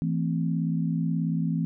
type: chord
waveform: sine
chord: A minor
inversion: second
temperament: equal with one note detuned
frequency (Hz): 164.81 / 223.3 / 261.6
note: E3 / A3 / C4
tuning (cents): 0 / +26 / 0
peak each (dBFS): -25 / -31 / -31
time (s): 0.02-1.65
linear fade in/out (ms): 0
effects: none